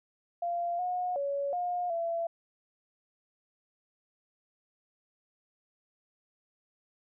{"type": "tone with pitch steps", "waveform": "sine", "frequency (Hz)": [692, 723, 562, 712, 673], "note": ["F5", "F#5", "C#5", "F5", "E5"], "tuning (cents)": [-16, -40, 24, 33, 36], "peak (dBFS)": -29, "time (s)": [0.42, 2.27], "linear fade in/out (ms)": 5, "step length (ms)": 370, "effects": []}